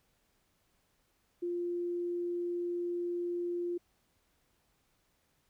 sine tone, 349.2 Hz, F4, in tune, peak -32 dBFS, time 1.42-3.78 s, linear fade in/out 10 ms, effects pink hiss -74 dBFS RMS until 5.49 s

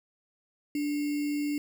sine tone with sample-and-hold, 292.5 Hz, D4, 7 cents flat, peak -27 dBFS, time 0.75-1.58 s, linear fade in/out 2 ms, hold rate 2450 Hz, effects none

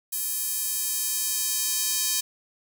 square tone with high-pass filter sweep, 349.2 Hz, F4, in tune, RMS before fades -27 dBFS, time 0.12-2.21 s, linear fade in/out 10 ms, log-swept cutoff 10000 to 5600 Hz, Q 0.94, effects none

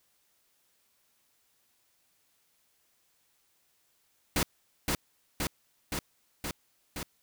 pink noise with echo, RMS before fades -27 dBFS, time 4.36-4.43 s, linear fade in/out 2 ms, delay 520 ms, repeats 5, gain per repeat -2 dB, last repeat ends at 7.03 s, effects white hiss -71 dBFS RMS until 7.22 s

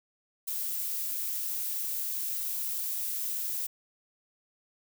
violet noise, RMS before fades -33 dBFS, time 0.47-3.67 s, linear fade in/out 10 ms, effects none

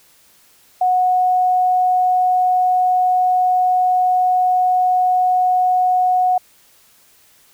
sine tone, 733 Hz, F#5, 16 cents flat, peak -12 dBFS, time 0.81-6.38 s, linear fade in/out 5 ms, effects white hiss -52 dBFS RMS until 7.53 s

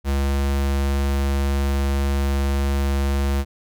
square tone, 69.3 Hz, C#2, in tune, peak -19 dBFS, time 0.04-3.45 s, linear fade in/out 50 ms, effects none

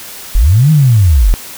sine linear two-way sweep, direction up then down, 34.13 to 160.2 to 34.13 Hz, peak -4 dBFS, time 0.35-1.34 s, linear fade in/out 0 ms, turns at 0.71 s, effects white hiss -29 dBFS RMS until 1.57 s

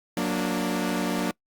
sawtooth chord, Gb augmented, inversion none, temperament equal with one note detuned, 183.3 / 233.1 / 293.7 Hz, Gb3 / Bb3 / D4, -16 / 0 / 0 cents, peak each -25 dBFS, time 0.17-1.31 s, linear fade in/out 2 ms, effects noise-tail reverb RT60 0.1 s tail -24 dB re dry + Opus 48 kbps

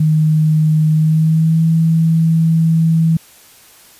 sine tone with pitch glide, 155.56 to 162.73 Hz, D#3 to E3, 0 to -22 cents, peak -9 dBFS, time 0-3.17 s, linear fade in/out 5 ms, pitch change +78 cents, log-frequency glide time 0.92-1.65 s, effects white hiss -44 dBFS RMS until 3.99 s + resampled to 32000 Hz

